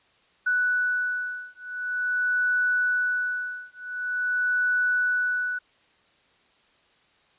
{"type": "beating tone pair", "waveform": "sine", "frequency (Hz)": [1482, 1482.46], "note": ["F#6", "F#6"], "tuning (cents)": [2, 3], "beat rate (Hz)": 0.46, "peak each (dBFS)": [-26, -26], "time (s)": [0.46, 5.59], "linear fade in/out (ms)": 10, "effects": ["white hiss -62 dBFS RMS until 7.38 s", "resampled to 8000 Hz"]}